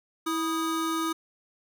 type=tone pair together; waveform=square; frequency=326.4 / 1244.5 Hz; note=E4 / D#6; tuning=-17 / 0 cents; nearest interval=octave + major seventh; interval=2317 cents; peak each=-29 / -31 dBFS; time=0.26-1.13 s; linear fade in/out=10 ms; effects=none